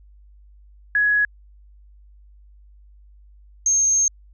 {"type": "tone pair in turn", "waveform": "sine", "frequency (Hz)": [1677, 6412], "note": ["G#6", "G8"], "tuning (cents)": [16, 38], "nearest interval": "octave + major seventh", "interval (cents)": 2322, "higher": "second", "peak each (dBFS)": -15, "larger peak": "neither", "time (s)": [[0.95, 1.25], [3.66, 4.08]], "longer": "second", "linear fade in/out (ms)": 2, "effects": ["added 50 Hz sine -46 dBFS peak until 4.33 s"]}